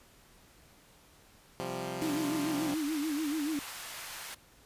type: chord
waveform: 10% pulse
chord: C suspended fourth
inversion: none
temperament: equal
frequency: 130.81 / 174.61 / 196 Hz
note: C3 / F3 / G3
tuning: 0 / 0 / 0 cents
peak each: -32 / -31 / -34 dBFS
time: 1.6-2.74 s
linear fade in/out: 0 ms
type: high-pass noise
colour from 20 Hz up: pink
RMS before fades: -43 dBFS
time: 2.01-4.35 s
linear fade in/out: 10 ms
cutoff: 1000 Hz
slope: 12 dB/octave
type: tone with vibrato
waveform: sine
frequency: 301.8 Hz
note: D4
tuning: 47 cents sharp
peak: -30 dBFS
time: 2.02-3.59 s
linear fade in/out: 0 ms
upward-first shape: sine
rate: 6.9 Hz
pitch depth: 110 cents each way
effects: pink hiss -60 dBFS RMS until 4.65 s + resampled to 32000 Hz